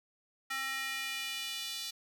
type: tone with high-pass filter sweep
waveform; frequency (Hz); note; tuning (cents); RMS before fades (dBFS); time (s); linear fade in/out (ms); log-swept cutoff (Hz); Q
square; 267.8; C4; +40; -38; 0.5-1.91; 10; 1600 to 3900; 2.1
effects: none